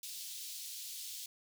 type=high-pass noise; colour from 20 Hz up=pink; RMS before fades=-45 dBFS; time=0.03-1.26 s; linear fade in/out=2 ms; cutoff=3500 Hz; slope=24 dB/octave; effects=none